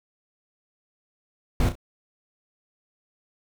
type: noise with echo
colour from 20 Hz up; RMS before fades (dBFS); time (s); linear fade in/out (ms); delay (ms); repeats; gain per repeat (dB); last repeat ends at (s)
brown; -21; 1.6-1.69; 2; 32; 2; -9; 1.754
effects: none